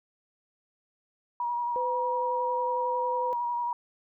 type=tone with vibrato; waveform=sine; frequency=958 Hz; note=A#5; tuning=47 cents sharp; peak=-27 dBFS; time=1.4-3.73 s; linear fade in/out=2 ms; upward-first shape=square; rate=11 Hz; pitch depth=17 cents each way
type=tone; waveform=sine; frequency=505 Hz; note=B4; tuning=39 cents sharp; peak=-30 dBFS; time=1.76-3.33 s; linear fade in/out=0 ms
effects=none